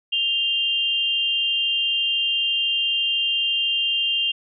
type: tone pair together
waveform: sine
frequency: 2800 / 3166 Hz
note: F7 / G7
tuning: +4 / +17 cents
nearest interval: major second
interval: 213 cents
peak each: -21 / -23 dBFS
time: 0.12-4.32 s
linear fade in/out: 10 ms
effects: none